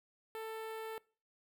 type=tone with notch filter; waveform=sawtooth; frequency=443.1 Hz; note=A4; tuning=12 cents sharp; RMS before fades=-43 dBFS; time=0.35-0.98 s; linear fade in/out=0 ms; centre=6000 Hz; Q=0.69; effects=noise-tail reverb RT60 0.4 s tail -23 dB re dry